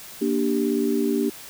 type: chord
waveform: sine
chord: G minor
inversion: first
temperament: just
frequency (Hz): 235.2 / 294 / 392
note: Bb3 / D4 / G4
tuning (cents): +16 / +2 / 0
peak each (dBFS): -24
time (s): 0.21-1.3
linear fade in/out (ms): 10
effects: white hiss -41 dBFS RMS until 1.49 s